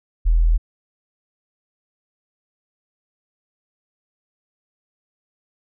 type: tone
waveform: sine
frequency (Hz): 41.01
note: E1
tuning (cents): -8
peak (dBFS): -12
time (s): 0.25-0.58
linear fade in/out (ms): 20
effects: none